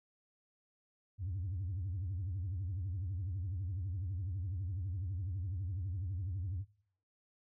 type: tone with vibrato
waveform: sine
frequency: 92.5 Hz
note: F#2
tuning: in tune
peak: -34 dBFS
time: 1.18-6.65 s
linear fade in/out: 50 ms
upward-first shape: triangle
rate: 12 Hz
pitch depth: 240 cents each way
effects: noise-tail reverb RT60 0.6 s tail -22 dB re dry + tanh soft clip ceiling -33 dBFS